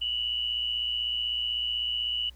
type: tone pair together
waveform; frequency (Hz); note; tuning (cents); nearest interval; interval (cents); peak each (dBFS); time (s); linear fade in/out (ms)
sine; 2850 / 2966; F7 / F#7; +34 / +4; minor second; 70; -33 / -28; 0.01-2.3; 10
effects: added 60 Hz sine -48 dBFS peak until 2.35 s + pink hiss -62 dBFS RMS until 2.35 s